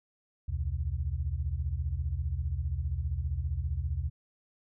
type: tone cluster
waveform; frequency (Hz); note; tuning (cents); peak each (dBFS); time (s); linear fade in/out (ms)
sine; 67.1 / 82.2 / 127.7; C2 / E2 / C3; +44 / -4 / -42; -33 / -32 / -38; 0.48-4.1; 10
effects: none